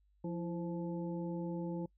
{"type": "harmonic tone with a mistuned harmonic", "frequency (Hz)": 173.3, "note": "F3", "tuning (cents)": -13, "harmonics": [1, 2, 3, 5], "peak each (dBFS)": [-38, -41, -46, -51], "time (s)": [0.24, 1.86], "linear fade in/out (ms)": 5, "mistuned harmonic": 2, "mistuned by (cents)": -61, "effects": ["noise-tail reverb RT60 0.1 s tail -25 dB re dry", "added 50 Hz sine -68 dBFS peak until 1.97 s"]}